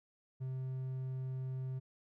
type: tone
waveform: triangle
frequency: 130.4 Hz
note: C3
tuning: 5 cents flat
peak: -35 dBFS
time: 0.4-1.8 s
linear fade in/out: 20 ms
effects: none